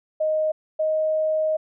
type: tone pair in turn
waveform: sine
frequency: 622.3 / 625.3 Hz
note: D#5 / D#5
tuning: 0 / +8 cents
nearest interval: unison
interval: 8 cents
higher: second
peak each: -19 dBFS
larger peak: neither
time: 0.2-0.52 / 0.79-1.57 s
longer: second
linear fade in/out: 10 ms
effects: none